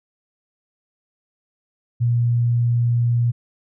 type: tone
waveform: sine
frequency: 119.2 Hz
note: A#2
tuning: 39 cents sharp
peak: -15 dBFS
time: 2-3.32 s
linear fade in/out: 20 ms
effects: none